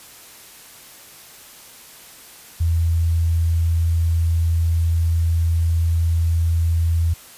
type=tone; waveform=sine; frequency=83 Hz; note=E2; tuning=12 cents sharp; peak=-15 dBFS; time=2.6-7.14 s; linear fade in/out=10 ms; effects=white hiss -43 dBFS RMS until 7.37 s + resampled to 32000 Hz